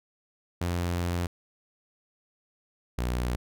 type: tone pair in turn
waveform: sawtooth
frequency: 87.31 / 60.91 Hz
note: F2 / B1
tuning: 0 / -23 cents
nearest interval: tritone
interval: 623 cents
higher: first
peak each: -23 dBFS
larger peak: neither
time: 0.61-1.27 / 2.98-3.36 s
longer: first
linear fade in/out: 5 ms
effects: none